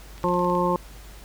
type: click train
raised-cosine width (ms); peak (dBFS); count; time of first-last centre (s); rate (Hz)
0.2; -27; 8; 0.18-0.552; 18.8
type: harmonic tone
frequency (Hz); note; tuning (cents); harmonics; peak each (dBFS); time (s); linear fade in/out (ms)
177.6; F3; +29; 1 / 2 / 3 / 5 / 6; -26 / -26 / -26 / -26 / -26; 0.24-0.76; 0
effects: added 50 Hz sine -42 dBFS peak until 1.24 s + pink hiss -48 dBFS RMS until 1.24 s